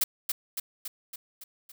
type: noise with echo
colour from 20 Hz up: blue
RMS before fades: -24 dBFS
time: 0.01-0.04 s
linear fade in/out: 5 ms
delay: 280 ms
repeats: 6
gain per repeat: -4 dB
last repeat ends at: 1.72 s
effects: none